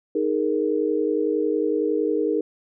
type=chord; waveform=sine; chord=D# suspended fourth; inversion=none; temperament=equal; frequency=311.1 / 415.3 / 466.2 Hz; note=D#4 / G#4 / A#4; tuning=0 / 0 / 0 cents; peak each=-24 dBFS; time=0.15-2.41 s; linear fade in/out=5 ms; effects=none